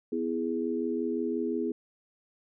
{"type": "chord", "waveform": "sine", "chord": "E major", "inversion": "second", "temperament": "equal with one note detuned", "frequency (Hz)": [249.4, 329.6, 415.3], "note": ["B3", "E4", "G#4"], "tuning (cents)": [17, 0, 0], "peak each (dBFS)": -32, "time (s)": [0.12, 1.72], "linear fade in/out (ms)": 5, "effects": []}